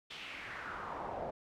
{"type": "noise with band-pass filter sweep", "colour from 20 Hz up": "brown", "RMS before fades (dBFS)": -43, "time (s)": [0.1, 1.31], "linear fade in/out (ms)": 10, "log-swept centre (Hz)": [3300, 610], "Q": 2.9, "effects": []}